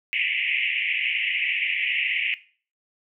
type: band-pass noise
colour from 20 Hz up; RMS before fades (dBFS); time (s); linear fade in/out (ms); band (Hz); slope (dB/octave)
pink; -25; 0.13-2.34; 0; 2000 to 2900; 96
effects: noise-tail reverb RT60 0.4 s tail -17 dB re dry